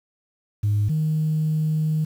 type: tone pair in turn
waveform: sine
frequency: 103.83 / 155.57 Hz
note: G#2 / D#3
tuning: 0 / 0 cents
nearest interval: perfect fifth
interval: 700 cents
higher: second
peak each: -16 / -18 dBFS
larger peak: first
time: 0.63-0.89 / 0.89-2.05 s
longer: second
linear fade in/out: 10 ms
effects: tanh soft clip ceiling -15 dBFS + 8-bit